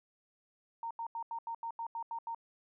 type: tone bursts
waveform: sine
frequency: 921 Hz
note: A#5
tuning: 21 cents flat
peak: -36 dBFS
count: 10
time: 0.83-2.347 s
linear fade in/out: 2 ms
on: 77 ms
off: 83 ms
effects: none